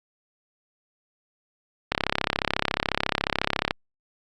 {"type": "click train", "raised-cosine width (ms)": 0.3, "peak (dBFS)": -5, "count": 62, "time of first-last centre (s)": [1.92, 3.709], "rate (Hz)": 34.1, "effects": ["Opus 48 kbps"]}